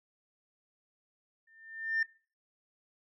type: tone with exponential growth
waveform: sine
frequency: 1800 Hz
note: A6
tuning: 39 cents sharp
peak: -23 dBFS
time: 1.47-2.03 s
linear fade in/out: 5 ms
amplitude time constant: 120 ms
effects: noise-tail reverb RT60 0.4 s tail -23 dB re dry + tanh soft clip ceiling -24 dBFS